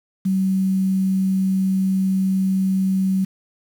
sine tone with quantisation, 190.3 Hz, F#3, 49 cents sharp, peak -16 dBFS, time 0.25-3.25 s, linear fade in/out 10 ms, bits 7, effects none

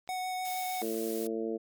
click, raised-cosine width 0.2 ms, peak -34 dBFS, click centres 0.076 s
square tone with vibrato, 740 Hz, F#5, in tune, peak -33 dBFS, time 0.09-0.82 s, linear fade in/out 0 ms, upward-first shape triangle, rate 6.6 Hz, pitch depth 10 cents each way
blue noise, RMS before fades -42 dBFS, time 0.45-1.27 s, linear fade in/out 2 ms
harmonic tone, 112.2 Hz, A2, 34 cents sharp, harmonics 2 / 3 / 4 / 5 / 6, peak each -38 / -35 / -34 / -43 / -45 dBFS, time 0.81-1.58 s, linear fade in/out 20 ms
effects MP3 96 kbps

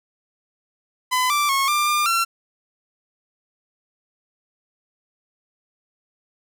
sawtooth tone with pitch steps, 1010 / 1173 / 1092 / 1190 / 1199 / 1358 Hz, B5 / D6 / C#6 / D6 / D6 / F6, +39 / -2 / -26 / +22 / +36 / -49 cents, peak -14 dBFS, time 1.11-2.25 s, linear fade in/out 20 ms, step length 190 ms, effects none

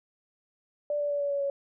sine tone with pitch steps, 587 / 581.3 / 575.6 / 570 / 564.4 / 558.9 Hz, D5 / D5 / D5 / C#5 / C#5 / C#5, -1 / -18 / -35 / +48 / +31 / +14 cents, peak -26 dBFS, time 0.9-1.5 s, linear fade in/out 2 ms, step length 100 ms, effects none

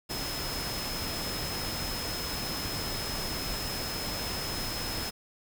sine tone in noise, 5160 Hz, E8, 38 cents flat, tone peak -37 dBFS, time 0.09-5.11 s, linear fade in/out 20 ms, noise pink, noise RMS -35 dBFS, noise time 0.09-5.11 s, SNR -5 dB, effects none

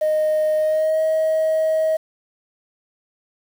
sine tone with pitch glide, 618 to 633.2 Hz, D#5 to D#5, -12 to +30 cents, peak -14 dBFS, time 0.01-1.97 s, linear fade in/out 10 ms, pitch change +42 cents, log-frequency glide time 0.58-1.01 s, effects tanh soft clip ceiling -14 dBFS + 7-bit

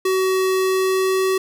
square tone with pitch glide, 376.9 to 379.1 Hz, F#4 to F#4, +32 to +42 cents, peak -17 dBFS, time 0.05-1.38 s, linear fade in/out 5 ms, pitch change +10 cents, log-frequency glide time 0.54-1.24 s, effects none

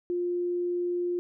sine tone, 352.4 Hz, F4, 16 cents sharp, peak -26 dBFS, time 0.1-1.19 s, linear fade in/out 0 ms, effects none

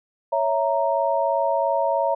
sine chord, A# diminished, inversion first, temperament equal with one note detuned, 556.3 / 659.3 / 932.3 Hz, C#5 / E5 / A#5, +6 / 0 / 0 cents, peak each -23 / -23 / -23 dBFS, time 0.32-2.15 s, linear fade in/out 10 ms, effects none

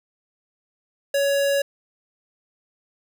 square tone, 560 Hz, C#5, 18 cents sharp, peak -19 dBFS, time 1.14-1.62 s, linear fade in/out 5 ms, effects none

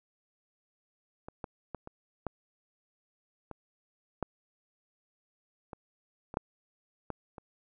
clicks, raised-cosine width 1 ms, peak -28 / -23 / -23 / -29 / -19 / -27 / -17 / -27 / -27 / -14 / -21 / -30 dBFS, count 12, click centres 1.285 / 1.442 / 1.747 / 1.874 / 2.267 / 3.513 / 4.227 / 5.732 / 6.341 / 6.371 / 7.103 / 7.382 s, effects none

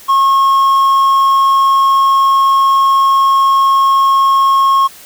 triangle tone, 1086 Hz, C#6, 36 cents flat, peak -5 dBFS, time 0.08-4.88 s, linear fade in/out 20 ms, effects white hiss -37 dBFS RMS until 5.05 s

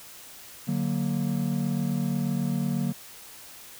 triangle chord, D augmented, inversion none, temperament equal, 146.83 / 185 / 233.1 Hz, D3 / F#3 / A#3, 0 / 0 / 0 cents, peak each -27 dBFS, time 0.67-2.93 s, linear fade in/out 20 ms, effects white hiss -46 dBFS RMS until 3.79 s

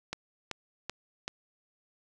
click train, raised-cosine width 0.2 ms, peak -17 dBFS, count 4, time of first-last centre 0.13-1.279 s, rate 2.61 Hz, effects none

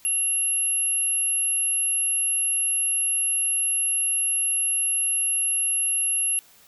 sine tone pair together, 2773 / 11134 Hz, F7 / F9, -13 / -6 cents, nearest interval 2 octaves, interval 2407 cents, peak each -31 / -21 dBFS, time 0.05-6.39 s, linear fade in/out 0 ms, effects white hiss -54 dBFS RMS until 6.67 s

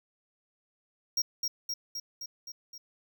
square tone with echo, 5600 Hz, F8, 4 cents sharp, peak -26 dBFS, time 1.17-1.22 s, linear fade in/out 5 ms, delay 260 ms, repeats 6, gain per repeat -3 dB, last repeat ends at 2.78 s, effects none

